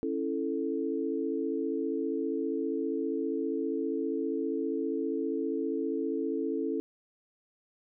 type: chord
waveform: sine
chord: A major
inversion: first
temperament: just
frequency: 275 / 330 / 440 Hz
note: C#4 / E4 / A4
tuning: -14 / +2 / 0 cents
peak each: -33 dBFS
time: 0.03-6.8 s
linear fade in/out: 0 ms
effects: none